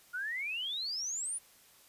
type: exponential sweep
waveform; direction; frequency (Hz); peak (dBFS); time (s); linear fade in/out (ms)
sine; up; 1406 to 9956; -34; 0.13-1.39; 20
effects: white hiss -61 dBFS RMS until 1.88 s + resampled to 32000 Hz